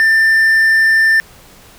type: tone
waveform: triangle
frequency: 1786 Hz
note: A6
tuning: 25 cents sharp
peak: -6 dBFS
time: 0-1.2 s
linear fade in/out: 0 ms
effects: pink hiss -42 dBFS RMS until 1.78 s